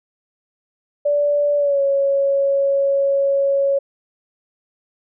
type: tone with pitch glide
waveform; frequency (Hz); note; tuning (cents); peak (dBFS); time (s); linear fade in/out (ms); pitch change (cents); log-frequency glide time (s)
sine; 581 to 554.1; D5 to C#5; -19 to -1; -14; 1.05-3.79; 10; -82; 1.57-1.81
effects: none